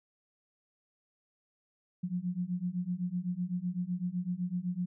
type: beating tone pair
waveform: sine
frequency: 174.61 / 182.51 Hz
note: F3 / F#3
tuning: 0 / -23 cents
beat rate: 7.9 Hz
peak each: -35 / -34 dBFS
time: 2.03-4.86 s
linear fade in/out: 10 ms
effects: none